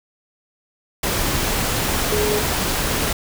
sine tone in noise, 419.1 Hz, G#4, 16 cents sharp, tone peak -19 dBFS, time 2.12-2.39 s, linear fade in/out 5 ms, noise pink, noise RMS -21 dBFS, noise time 1.03-3.13 s, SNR -1 dB, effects none

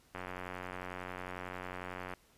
click train, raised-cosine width 0.5 ms, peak -26 dBFS, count 182, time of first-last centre 0.15-2.137 s, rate 91.1 Hz, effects pink hiss -66 dBFS RMS until 2.37 s + resampled to 32000 Hz

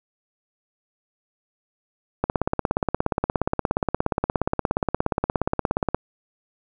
click train, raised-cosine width 1 ms, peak -6 dBFS, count 64, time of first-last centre 2.24-5.946 s, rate 17 Hz, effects none

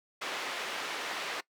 white band-pass noise, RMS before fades -37 dBFS, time 0.21-1.41 s, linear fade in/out 10 ms, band 380 to 2800 Hz, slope 12 dB/octave, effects noise-tail reverb RT60 0.1 s tail -21 dB re dry

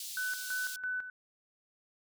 pink high-pass noise, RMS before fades -42 dBFS, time 0-0.76 s, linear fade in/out 2 ms, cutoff 3700 Hz, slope 24 dB/octave
sine tone with tremolo, 1500 Hz, F#6, 23 cents sharp, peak -32 dBFS, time 0.17-1.1 s, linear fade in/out 2 ms, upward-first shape square, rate 3 Hz, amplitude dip 65%
effects none

